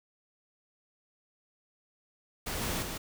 pink noise with echo, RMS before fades -35 dBFS, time 2.46-2.83 s, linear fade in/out 10 ms, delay 150 ms, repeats 1, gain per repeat -3 dB, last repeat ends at 2.98 s, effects none

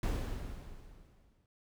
brown noise with exponential decay, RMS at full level -30 dBFS, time 0.03-1.46 s, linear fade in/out 2 ms, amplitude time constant 310 ms, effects none

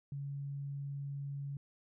sine tone, 140.5 Hz, C#3, 24 cents sharp, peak -38 dBFS, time 0.12-1.57 s, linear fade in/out 2 ms, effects none

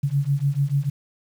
sine beating tone pair, 137.4 / 144.2 Hz, C#3 / D3, -15 / -31 cents, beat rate 6.8 Hz, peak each -22 dBFS, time 0.03-0.9 s, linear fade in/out 10 ms, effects 8-bit

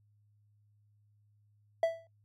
triangle tone with exponential decay, 660 Hz, E5, 2 cents sharp, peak -20 dBFS, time 1.83-2.07 s, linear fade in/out 2 ms, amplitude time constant 52 ms, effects noise-tail reverb RT60 0.1 s tail -21 dB re dry + added 104 Hz sine -65 dBFS peak until 2.24 s

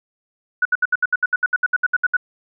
sine tone bursts, 1475 Hz, F#6, 6 cents flat, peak -13 dBFS, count 16, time 0.62-2.168 s, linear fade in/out 5 ms, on 33 ms, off 68 ms, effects none

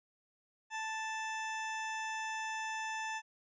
20% pulse tone, 880 Hz, A5, in tune, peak -32 dBFS, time 0.7-3.22 s, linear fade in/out 50 ms, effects resampled to 16000 Hz

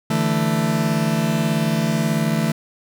40% pulse chord, D suspended second, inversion none, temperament just, 146.83 / 165.19 / 220.2 Hz, D3 / E3 / A3, 0 / +4 / +2 cents, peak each -23 / -21 / -20 dBFS, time 0.1-2.52 s, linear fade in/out 5 ms, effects none

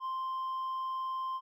triangle tone with hard clipping, 1046.5 Hz, C6, in tune, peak -32 dBFS, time 0-1.41 s, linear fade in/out 50 ms, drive 1 dB, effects none

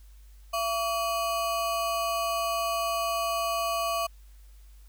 square ring-modulated tone, 907 Hz, A#5, 48 cents flat, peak -24 dBFS, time 0.53-4.07 s, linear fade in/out 10 ms, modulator 232 Hz, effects added 50 Hz sine -48 dBFS peak until 4.88 s + white hiss -64 dBFS RMS until 4.88 s

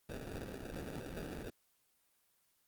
pink noise with sample-and-hold, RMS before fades -44 dBFS, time 0.09-1.5 s, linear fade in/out 2 ms, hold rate 1050 Hz, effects white hiss -75 dBFS RMS until 2.67 s + Opus 24 kbps

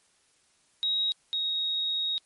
sine tone pair in turn, 3801 / 3766 Hz, A#7 / A#7, +33 / +17 cents, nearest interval unison, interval 16 cents, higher first, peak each -24 / -26 dBFS, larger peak first, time 0.83-1.12 / 1.33-2.18 s, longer second, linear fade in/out 0 ms, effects white hiss -66 dBFS RMS until 2.25 s + MP3 48 kbps

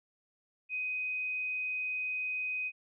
sine tone, 2507 Hz, D#7, 12 cents sharp, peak -32 dBFS, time 0.69-2.72 s, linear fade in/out 50 ms, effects none

